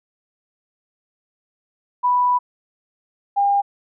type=tone pair in turn; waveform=sine; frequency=987 / 803.8 Hz; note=B5 / G5; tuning=-1 / +43 cents; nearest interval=major third; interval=356 cents; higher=first; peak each=-14 dBFS; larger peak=neither; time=2.03-2.39 / 3.36-3.62 s; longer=first; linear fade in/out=20 ms; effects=none